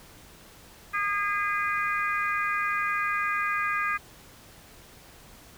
harmonic tone, 408.1 Hz, G#4, 30 cents flat, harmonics 3 / 4 / 5 / 6, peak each -28 / -30 / -32 / -34 dBFS, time 0.93-3.98 s, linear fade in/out 20 ms, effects pink hiss -51 dBFS RMS until 5.57 s

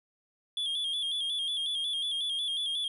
triangle tone with vibrato, 3336 Hz, G#7, 7 cents sharp, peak -28 dBFS, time 0.57-2.88 s, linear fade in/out 2 ms, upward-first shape square, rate 5.5 Hz, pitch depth 55 cents each way, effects resampled to 32000 Hz

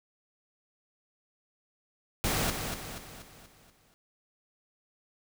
pink noise with echo, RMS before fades -29 dBFS, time 2.24-2.5 s, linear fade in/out 0 ms, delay 240 ms, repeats 6, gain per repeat -6 dB, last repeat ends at 3.94 s, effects none

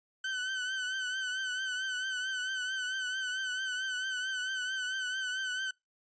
30% pulse tone with vibrato, 1520 Hz, F#6, 46 cents sharp, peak -30 dBFS, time 0.24-5.71 s, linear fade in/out 5 ms, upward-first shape triangle, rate 4.5 Hz, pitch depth 53 cents each way, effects noise-tail reverb RT60 0.2 s tail -25 dB re dry + resampled to 16000 Hz

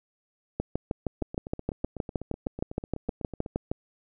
two click trains, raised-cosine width 2 ms, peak -23 / -14 dBFS, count 19 / 21, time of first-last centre 1.22-3.462 / 0.6-3.715 s, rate 8.03 / 6.42 Hz, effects none

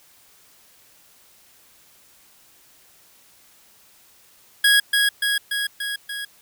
25% pulse tone with echo, 1655 Hz, G#6, 6 cents flat, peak -9 dBFS, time 4.64-4.8 s, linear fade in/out 5 ms, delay 290 ms, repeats 5, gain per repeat -3 dB, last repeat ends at 6.25 s, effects white hiss -54 dBFS RMS until 6.41 s

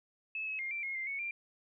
sine tone with pitch steps, 2601 / 2571 / 2123 / 2350 / 2155 / 2093 / 2214 / 2376 Hz, E7 / E7 / C7 / D7 / C#7 / C7 / C#7 / D7, -24 / -44 / +25 / +1 / -49 / 0 / -3 / +20 cents, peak -35 dBFS, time 0.35-1.31 s, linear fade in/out 2 ms, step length 120 ms, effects none

